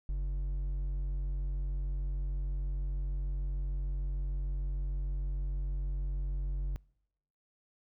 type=tone with hard clipping; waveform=triangle; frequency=46.73 Hz; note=F#1; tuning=18 cents sharp; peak=-32 dBFS; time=0.09-6.76 s; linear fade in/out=0 ms; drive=8 dB; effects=noise-tail reverb RT60 0.8 s tail -26 dB re dry